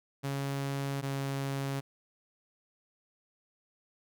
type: tone pair in turn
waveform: sawtooth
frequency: 138.59 / 137.47 Hz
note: C#3 / C#3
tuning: 0 / -14 cents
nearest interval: unison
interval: 14 cents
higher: first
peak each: -28 dBFS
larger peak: neither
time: 0.23-1.02 / 1.02-1.81 s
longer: neither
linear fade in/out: 20 ms
effects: none